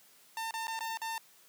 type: tone with dropouts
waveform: sawtooth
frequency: 901 Hz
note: A5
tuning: 41 cents sharp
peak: -31 dBFS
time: 0.37-1.18 s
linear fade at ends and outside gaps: 1 ms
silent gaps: 0.509-0.539 / 0.67-0.68 / 0.791-0.807 / 0.973-1.017 s
effects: white hiss -61 dBFS RMS until 1.48 s + high-pass 150 Hz 12 dB/octave